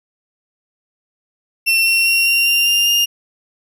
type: tone with pitch steps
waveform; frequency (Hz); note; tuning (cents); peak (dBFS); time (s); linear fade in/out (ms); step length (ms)
35% pulse; 2704 / 2723 / 2742 / 2761 / 2780 / 2799 / 2819; E7 / F7 / F7 / F7 / F7 / F7 / F7; +43 / -44 / -32 / -20 / -9 / +3 / +16; -10; 1.66-3.06; 20; 200
effects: none